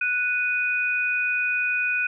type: tone pair together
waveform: sine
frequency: 1477 / 2484 Hz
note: F#6 / D#7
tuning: -3 / -3 cents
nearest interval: major sixth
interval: 900 cents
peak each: -25 / -23 dBFS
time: 0.01-2.07 s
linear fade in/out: 5 ms
effects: none

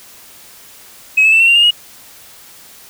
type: tone with pitch steps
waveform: sine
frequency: 2555 / 2607 / 2660 / 2715 / 2770 / 2827 / 2885 Hz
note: D#7 / E7 / E7 / F7 / F7 / F7 / F#7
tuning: +45 / -20 / +15 / -50 / -15 / +20 / -44 cents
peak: -5 dBFS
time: 1.17-1.709 s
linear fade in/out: 10 ms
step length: 77 ms
effects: tanh soft clip ceiling -3 dBFS + white hiss -40 dBFS RMS until 2.89 s

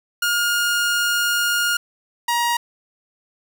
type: tone pair in turn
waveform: sawtooth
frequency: 1421 / 948.4 Hz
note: F6 / A#5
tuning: +30 / +30 cents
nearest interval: perfect fifth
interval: 700 cents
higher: first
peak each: -14 dBFS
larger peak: neither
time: 0.22-1.77 / 2.28-2.57 s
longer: first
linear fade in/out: 5 ms
effects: 8-bit

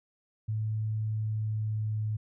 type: tone with pitch glide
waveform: sine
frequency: 108.7 to 107.7 Hz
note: A2 to A2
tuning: -21 to -37 cents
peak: -28 dBFS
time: 0.48-2.17 s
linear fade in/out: 10 ms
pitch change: -16 cents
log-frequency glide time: 1-2.04 s
effects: none

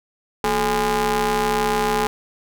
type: ring-modulated tone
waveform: sawtooth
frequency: 198.2 Hz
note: G3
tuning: 19 cents sharp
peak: -11 dBFS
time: 0.44-2.07 s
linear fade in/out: 0 ms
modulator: 628 Hz
effects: none

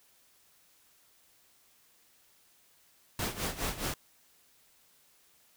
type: noise with tremolo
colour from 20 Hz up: pink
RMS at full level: -32 dBFS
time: 3.19-3.94 s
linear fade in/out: 2 ms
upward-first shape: sine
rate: 4.8 Hz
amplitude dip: 80%
effects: white hiss -65 dBFS RMS until 5.56 s

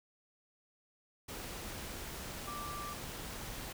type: tone in noise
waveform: sine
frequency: 1174.7 Hz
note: D6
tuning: in tune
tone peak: -42 dBFS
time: 2.47-2.94 s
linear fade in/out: 10 ms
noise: pink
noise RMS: -44 dBFS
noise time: 1.28-3.73 s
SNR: -1 dB
effects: none

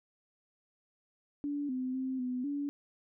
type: tone with pitch steps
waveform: sine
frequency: 288.4 / 256.3 / 261.3 / 251.1 / 285.8 Hz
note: D4 / C4 / C4 / B3 / D4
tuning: -31 / -36 / -2 / +29 / -47 cents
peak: -32 dBFS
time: 1.44-2.69 s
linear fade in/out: 0 ms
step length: 250 ms
effects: none

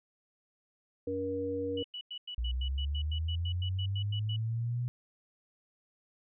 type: harmonic tone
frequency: 95 Hz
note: F#2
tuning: 46 cents sharp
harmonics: 1 / 3 / 5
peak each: -42 / -37 / -33 dBFS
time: 1.07-1.83 s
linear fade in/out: 5 ms
type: tone bursts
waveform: sine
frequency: 2949 Hz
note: F#7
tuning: 6 cents flat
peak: -38 dBFS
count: 16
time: 1.77-4.363 s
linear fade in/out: 5 ms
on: 73 ms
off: 95 ms
type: linear sweep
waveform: sine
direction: up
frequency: 58.4 to 123.47 Hz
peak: -30 dBFS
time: 2.38-4.88 s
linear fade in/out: 0 ms
effects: none

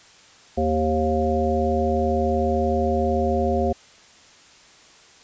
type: harmonic tone with a mistuned harmonic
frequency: 78.1 Hz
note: D#2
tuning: 7 cents sharp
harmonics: 1 / 3 / 5 / 7 / 9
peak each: -25 / -25 / -25 / -25 / -25 dBFS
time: 0.57-3.73 s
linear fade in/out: 10 ms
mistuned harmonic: 7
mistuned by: -21 cents
effects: white hiss -50 dBFS RMS until 5.23 s + resampled to 16000 Hz

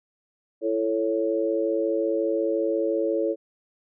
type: chord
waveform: sine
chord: A major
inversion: second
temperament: equal with one note detuned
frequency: 334.4 / 440 / 554.4 Hz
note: E4 / A4 / C#5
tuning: +25 / 0 / 0 cents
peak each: -26 dBFS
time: 0.61-3.36 s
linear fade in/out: 50 ms
effects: none

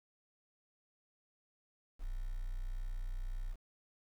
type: tone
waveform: sine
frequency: 30.87 Hz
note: B0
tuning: in tune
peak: -34 dBFS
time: 1.99-3.56 s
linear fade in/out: 50 ms
effects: tanh soft clip ceiling -35 dBFS + 10-bit

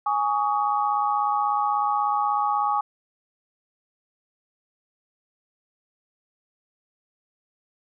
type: chord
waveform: sine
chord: Ab suspended fourth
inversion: none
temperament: equal with one note detuned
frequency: 830.6 / 1128.1 / 1244.5 Hz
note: Ab5 / Db6 / Eb6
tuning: 0 / +30 / 0 cents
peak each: -23 / -25 / -28 dBFS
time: 0.06-2.81 s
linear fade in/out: 5 ms
effects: none

